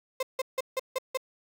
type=tone bursts; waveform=35% pulse; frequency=522 Hz; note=C5; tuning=4 cents flat; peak=-25 dBFS; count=6; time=0.2-1.174 s; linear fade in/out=5 ms; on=29 ms; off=160 ms; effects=none